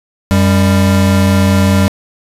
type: tone pair together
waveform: square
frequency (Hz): 92.5 / 197.54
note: F#2 / G3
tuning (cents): 0 / +14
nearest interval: octave + minor second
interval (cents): 1314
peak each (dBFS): -11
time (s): 0.31-1.88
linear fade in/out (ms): 0
effects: resampled to 32000 Hz + 7-bit